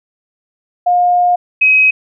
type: tone pair in turn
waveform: sine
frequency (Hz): 712 / 2537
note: F5 / D#7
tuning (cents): +33 / +33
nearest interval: octave + minor seventh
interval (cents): 2200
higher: second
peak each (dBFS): -8 / -6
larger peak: second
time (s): 0.86-1.36 / 1.61-1.91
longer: first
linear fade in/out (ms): 10
effects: none